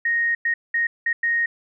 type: tone bursts at uneven times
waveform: sine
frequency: 1864.7 Hz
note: A#6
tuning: in tune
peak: -18 dBFS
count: 5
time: 0.05-0.35 / 0.45-0.54 / 0.74-0.87 / 1.06-1.13 / 1.23-1.46 s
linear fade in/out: 5 ms
effects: none